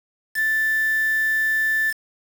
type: tone with quantisation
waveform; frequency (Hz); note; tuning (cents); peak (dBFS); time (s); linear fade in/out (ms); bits
sine; 1760; A6; 0; -18; 0.34-1.94; 50; 5
effects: none